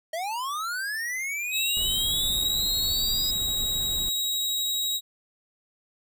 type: linear sweep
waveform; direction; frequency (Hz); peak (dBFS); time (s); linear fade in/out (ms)
square; up; 622.3 to 4978; -29; 0.13-3.31; 5
type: tone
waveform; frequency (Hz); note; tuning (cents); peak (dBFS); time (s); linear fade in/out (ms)
sawtooth; 3822; A#7; +43; -22; 1.51-5.01; 50
type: noise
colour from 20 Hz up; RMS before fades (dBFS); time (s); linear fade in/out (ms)
brown; -36; 1.77-4.09; 0
effects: none